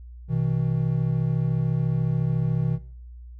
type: tone pair together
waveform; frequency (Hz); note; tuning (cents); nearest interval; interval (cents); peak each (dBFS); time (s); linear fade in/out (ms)
triangle; 125.67 / 159.7; B2 / D#3; +31 / +45; major third; 414; -22; 0.28-2.79; 50
effects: noise-tail reverb RT60 0.5 s tail -17 dB re dry + added 60 Hz sine -39 dBFS peak until 3.39 s